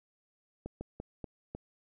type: slowing click train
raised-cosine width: 2 ms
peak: -26 dBFS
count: 5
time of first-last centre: 0.66-1.55 s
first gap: 150 ms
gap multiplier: 1.27
effects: none